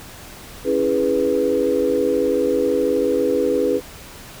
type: chord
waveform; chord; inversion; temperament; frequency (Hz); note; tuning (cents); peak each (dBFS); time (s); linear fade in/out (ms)
sine; C# minor seventh; none; equal; 277.2 / 329.6 / 415.3 / 493.9; C#4 / E4 / G#4 / B4; 0 / 0 / 0 / 0; -23 / -24 / -20 / -19; 0.64-3.81; 50
effects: tanh soft clip ceiling -5 dBFS + pink hiss -39 dBFS RMS until 4.4 s